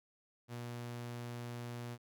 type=tone; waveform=sawtooth; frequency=120 Hz; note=B2; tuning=49 cents flat; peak=-38 dBFS; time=0.48-1.98 s; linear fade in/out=50 ms; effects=none